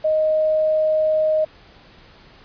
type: tone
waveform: sine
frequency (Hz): 623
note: D#5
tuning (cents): +2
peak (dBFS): -15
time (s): 0.04-1.45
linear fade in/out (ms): 10
effects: pink hiss -48 dBFS RMS until 2.44 s + resampled to 11025 Hz